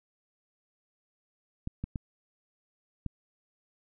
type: clicks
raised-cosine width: 5 ms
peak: -21 dBFS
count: 4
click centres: 1.674 / 1.84 / 1.958 / 3.063 s
effects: none